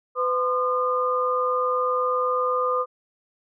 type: tone cluster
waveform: sine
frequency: 504 / 1036 / 1216 Hz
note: B4 / C6 / D#6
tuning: +35 / -17 / -40 cents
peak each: -24 / -30 / -23 dBFS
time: 0.15-2.86 s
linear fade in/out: 50 ms
effects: none